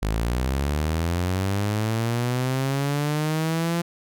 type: linear sweep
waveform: sawtooth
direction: up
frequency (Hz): 50.8 to 171.9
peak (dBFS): -18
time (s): 0.02-3.82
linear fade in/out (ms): 10
effects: none